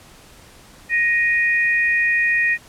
sine tone pair together, 1874 / 2461 Hz, A#6 / D#7, +9 / -20 cents, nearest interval perfect fourth, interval 471 cents, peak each -16 / -21 dBFS, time 0.89-2.58 s, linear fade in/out 50 ms, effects pink hiss -46 dBFS RMS until 2.68 s + low-pass 12000 Hz 12 dB/octave

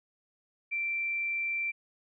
sine tone, 2349 Hz, D7, in tune, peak -29 dBFS, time 0.71-1.72 s, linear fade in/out 20 ms, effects none

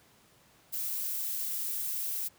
violet noise, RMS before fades -34 dBFS, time 0.72-2.29 s, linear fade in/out 20 ms, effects pink hiss -62 dBFS RMS until 2.38 s + high-pass 80 Hz 12 dB/octave

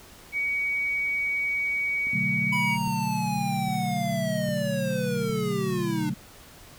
sine tone, 2255 Hz, C#7, 29 cents sharp, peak -24 dBFS, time 0.32-2.78 s, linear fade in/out 50 ms
click train, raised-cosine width 3 ms, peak -30 dBFS, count 5, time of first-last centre 2.07-5.296 s, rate 1.24 Hz
sine chord, B minor seventh, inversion none, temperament equal, 123.47 / 146.83 / 185 / 220 Hz, B2 / D3 / F#3 / A3, 0 / 0 / 0 / 0 cents, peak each -34 / -32 / -30 / -32 dBFS, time 2.13-6.14 s, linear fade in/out 5 ms
square linear sweep, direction down, 987.8 to 295 Hz, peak -29 dBFS, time 2.52-6.1 s, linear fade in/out 10 ms
effects pink hiss -49 dBFS RMS until 6.78 s

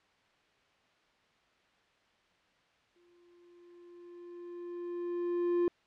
triangle tone with exponential growth, 349.2 Hz, F4, in tune, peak -23 dBFS, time 2.96-5.68 s, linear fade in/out 1 ms, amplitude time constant 590 ms, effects white hiss -68 dBFS RMS until 5.86 s + low-pass 3000 Hz 12 dB/octave

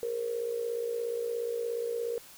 sine tone with amplitude modulation, 468.9 Hz, A#4, 10 cents sharp, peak -27 dBFS, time 0.03-2.18 s, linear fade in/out 0 ms, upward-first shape sine, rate 57 Hz, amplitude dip 65%, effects white hiss -52 dBFS RMS until 2.37 s

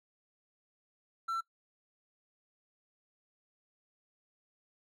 triangle tone, 1344 Hz, E6, 33 cents sharp, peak -30 dBFS, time 1.28-1.41 s, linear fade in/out 10 ms, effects noise-tail reverb RT60 0.1 s tail -19 dB re dry

